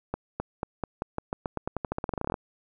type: accelerating click train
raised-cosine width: 1 ms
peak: -15 dBFS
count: 24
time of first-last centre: 0.14-2.342 s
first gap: 260 ms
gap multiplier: 0.89
effects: none